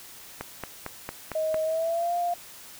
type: click train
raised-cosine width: 0.5 ms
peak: -17 dBFS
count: 6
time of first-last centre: 0.41-1.544 s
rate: 4.41 Hz
type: tone with pitch glide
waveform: sine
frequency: 630 to 699 Hz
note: D#5 to F5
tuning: +21 to +1 cents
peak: -24 dBFS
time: 1.35-2.34 s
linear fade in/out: 5 ms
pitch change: +180 cents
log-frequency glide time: 1.63-2.14 s
effects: white hiss -46 dBFS RMS until 2.79 s